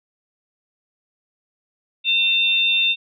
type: tone pair together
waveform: sine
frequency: 2700 / 3604 Hz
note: E7 / A7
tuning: +41 / +41 cents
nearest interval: perfect fourth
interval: 500 cents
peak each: -18 dBFS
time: 2.04-2.96 s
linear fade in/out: 50 ms
effects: none